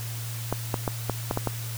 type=clicks; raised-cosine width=1 ms; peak=-11 dBFS; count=7; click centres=0.526 / 0.742 / 0.878 / 1.097 / 1.311 / 1.374 / 1.473 s; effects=added 115 Hz sine -32 dBFS peak until 1.77 s + white hiss -39 dBFS RMS until 1.77 s